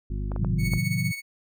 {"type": "harmonic tone", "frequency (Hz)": 50.4, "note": "G1", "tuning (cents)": 49, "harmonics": [1, 2, 3, 4, 5, 7], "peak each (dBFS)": [-28, -34, -38, -40, -42, -45], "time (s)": [0.1, 0.79], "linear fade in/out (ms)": 5}
{"type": "clicks", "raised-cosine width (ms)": 1, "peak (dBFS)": -21, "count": 4, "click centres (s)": [0.318, 0.362, 0.447, 0.736]}
{"type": "chord", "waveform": "sine", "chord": "A diminished seventh", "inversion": "none", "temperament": "equal with one note detuned", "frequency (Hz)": [110, 130.81, 155.56, 182.56], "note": ["A2", "C3", "Eb3", "Gb3"], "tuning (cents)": [0, 0, 0, -23], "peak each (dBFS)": -29, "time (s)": [0.39, 1.12], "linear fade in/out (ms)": 10}
{"type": "tone with tremolo", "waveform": "40% pulse", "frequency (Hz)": 2218, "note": "C#7", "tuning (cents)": 0, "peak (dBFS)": -27, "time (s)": [0.58, 1.22], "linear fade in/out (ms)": 50, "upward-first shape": "sine", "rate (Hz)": 15, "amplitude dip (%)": 65}
{"effects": []}